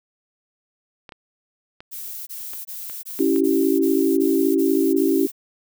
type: clicks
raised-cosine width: 0.3 ms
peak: -23 dBFS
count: 7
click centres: 1.092 / 1.122 / 1.805 / 2.535 / 2.898 / 3.19 / 3.361 s
type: noise bursts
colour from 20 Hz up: violet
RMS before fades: -33 dBFS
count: 9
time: 1.91-5.318 s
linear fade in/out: 20 ms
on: 360 ms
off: 21 ms
type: chord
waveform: sine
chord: C# diminished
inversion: none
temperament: equal with one note detuned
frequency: 277.2 / 329.6 / 385.9 Hz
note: C#4 / E4 / G4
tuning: 0 / 0 / -27 cents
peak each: -20 / -20 / -20 dBFS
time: 3.19-5.27 s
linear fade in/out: 10 ms
effects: none